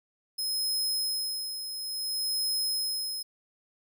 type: tone with tremolo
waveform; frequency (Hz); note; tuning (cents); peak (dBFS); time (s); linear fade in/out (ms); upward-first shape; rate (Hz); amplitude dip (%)
sawtooth; 5130; E8; -48; -24; 0.38-3.23; 10; sine; 0.58; 60
effects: none